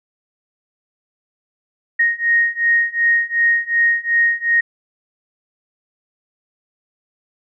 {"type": "beating tone pair", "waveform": "sine", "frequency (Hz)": [1864.7, 1867.4], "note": ["A#6", "A#6"], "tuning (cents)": [0, 3], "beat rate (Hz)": 2.7, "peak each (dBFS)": [-17, -16], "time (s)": [1.99, 4.61], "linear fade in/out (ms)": 10, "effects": []}